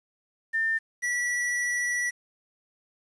sine / square tone pair in turn, 1800 / 1947.7 Hz, A6 / B6, +39 / -25 cents, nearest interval minor second, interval 136 cents, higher second, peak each -23 / -26 dBFS, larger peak first, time 0.53-0.79 / 1.02-2.11 s, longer second, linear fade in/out 20 ms, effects resampled to 22050 Hz + 9-bit

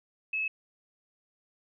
sine tone, 2590 Hz, E7, 31 cents flat, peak -28 dBFS, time 0.33-0.48 s, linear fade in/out 5 ms, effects none

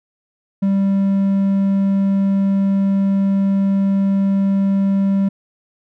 triangle tone, 196 Hz, G3, in tune, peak -11 dBFS, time 0.62-5.29 s, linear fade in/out 10 ms, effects none

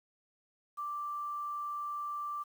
sine tone with quantisation, 1174.7 Hz, D6, in tune, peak -35 dBFS, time 0.77-2.44 s, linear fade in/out 20 ms, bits 10, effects none

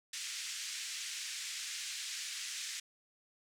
white band-pass noise, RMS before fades -42 dBFS, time 0.13-2.8 s, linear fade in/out 5 ms, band 1800 to 7700 Hz, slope 24 dB/octave, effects none

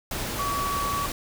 sine tone in noise, 1135 Hz, C#6, 41 cents sharp, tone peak -26 dBFS, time 0.39-1.06 s, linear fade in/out 2 ms, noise pink, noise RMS -31 dBFS, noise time 0.11-1.12 s, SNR +2 dB, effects none

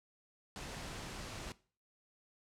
pink noise, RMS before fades -45 dBFS, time 0.56-1.52 s, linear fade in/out 0 ms, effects noise-tail reverb RT60 0.4 s tail -19 dB re dry + low-pass 8000 Hz 12 dB/octave

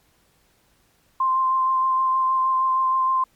sine tone with vibrato, 1046.5 Hz, C6, in tune, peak -17 dBFS, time 1.2-3.24 s, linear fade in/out 5 ms, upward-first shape sine, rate 6.4 Hz, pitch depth 12 cents each way, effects pink hiss -62 dBFS RMS until 3.35 s + MP3 96 kbps

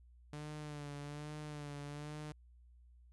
sawtooth tone with vibrato, 147.6 Hz, D3, 9 cents sharp, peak -40 dBFS, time 0.33-2.32 s, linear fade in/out 2 ms, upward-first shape sine, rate 1.2 Hz, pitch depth 44 cents each way, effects added 60 Hz sine -59 dBFS peak until 3.12 s + resampled to 24000 Hz

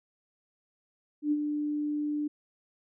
sine tone with ADSR envelope, 296.7 Hz, D4, 18 cents sharp, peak -22 dBFS, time 1.22-2.28 s, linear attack 96 ms, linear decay 46 ms, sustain -6 dB, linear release 10 ms, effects none

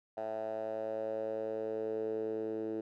10% pulse tone with band-pass filter sweep, 110 Hz, A2, in tune, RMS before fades -37 dBFS, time 0.17-2.81 s, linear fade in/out 5 ms, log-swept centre 690 to 370 Hz, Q 4.8, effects none

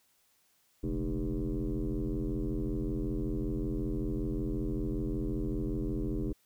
sine tone with frequency modulation, 134.6 Hz, C3, 49 cents sharp, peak -29 dBFS, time 0.83-6.33 s, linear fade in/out 10 ms, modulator 85.3 Hz, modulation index 3, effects tanh soft clip ceiling -25 dBFS + white hiss -70 dBFS RMS until 6.45 s

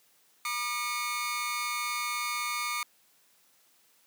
sawtooth tone cluster, 967 / 1208 / 2200 Hz, B5 / D6 / C#7, -37 / +48 / -14 cents, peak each -38 / -29 / -31 dBFS, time 0.45-2.83 s, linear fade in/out 2 ms, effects white hiss -65 dBFS RMS until 4.06 s + high-pass 150 Hz 12 dB/octave

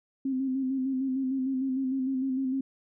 sine tone with vibrato, 263.6 Hz, C4, 13 cents sharp, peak -26 dBFS, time 0.25-2.61 s, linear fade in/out 5 ms, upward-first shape square, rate 6.6 Hz, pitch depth 35 cents each way, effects none

